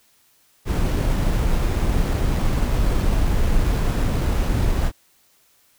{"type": "noise with sample-and-hold", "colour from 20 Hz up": "brown", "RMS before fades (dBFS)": -19, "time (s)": [0.65, 4.92], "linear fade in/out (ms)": 50, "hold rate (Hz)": 8820, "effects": ["white hiss -59 dBFS RMS until 5.78 s"]}